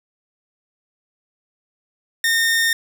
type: tone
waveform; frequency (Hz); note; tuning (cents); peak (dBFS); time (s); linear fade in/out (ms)
sawtooth; 1829; A#6; -33; -12; 2.24-2.73; 2
effects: none